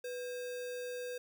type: tone with sample-and-hold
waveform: sine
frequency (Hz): 493.9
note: B4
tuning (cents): 0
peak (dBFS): -38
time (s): 0.04-1.18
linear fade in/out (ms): 5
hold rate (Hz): 2100
effects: none